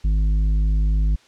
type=tone with tanh clipping; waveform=triangle; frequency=51.91 Hz; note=G#1; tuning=in tune; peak=-17 dBFS; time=0.04-1.16 s; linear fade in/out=10 ms; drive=12 dB; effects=white hiss -53 dBFS RMS until 1.27 s + low-pass 5000 Hz 12 dB/octave

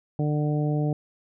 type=harmonic tone; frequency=149.3 Hz; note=D3; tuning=29 cents sharp; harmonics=1 / 2 / 3 / 4 / 5; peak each=-23 / -29 / -33 / -35 / -37 dBFS; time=0.19-0.93 s; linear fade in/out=2 ms; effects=none

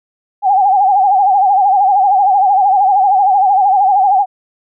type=tone with vibrato; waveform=sine; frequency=784 Hz; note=G5; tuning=in tune; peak=-7 dBFS; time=0.42-4.26 s; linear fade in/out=50 ms; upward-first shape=sine; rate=13 Hz; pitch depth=97 cents each way; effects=none

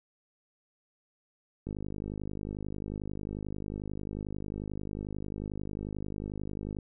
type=click train; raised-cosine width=3 ms; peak=-24 dBFS; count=263; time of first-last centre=1.67-6.787 s; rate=51.2 Hz; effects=none

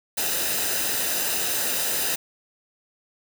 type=noise with comb filter; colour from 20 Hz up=white; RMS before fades=-25 dBFS; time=0.17-2.16 s; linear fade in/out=10 ms; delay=0.9 ms; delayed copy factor=-0.55; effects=none

